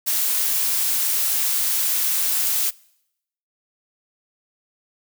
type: noise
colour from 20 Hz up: blue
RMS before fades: -21 dBFS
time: 0.06-2.71 s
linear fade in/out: 20 ms
effects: noise-tail reverb RT60 0.8 s tail -24 dB re dry